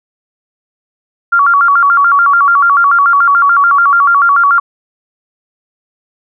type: tone with vibrato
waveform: sine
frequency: 1253 Hz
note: D#6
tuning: 12 cents sharp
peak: -5 dBFS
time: 1.32-4.6 s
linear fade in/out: 10 ms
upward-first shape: square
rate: 6.9 Hz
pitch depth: 180 cents each way
effects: none